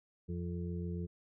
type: harmonic tone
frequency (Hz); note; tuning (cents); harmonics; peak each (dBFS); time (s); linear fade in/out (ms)
87; F2; -6; 1 / 2 / 4 / 5; -39 / -39 / -47 / -48; 0.28-1.07; 20
effects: none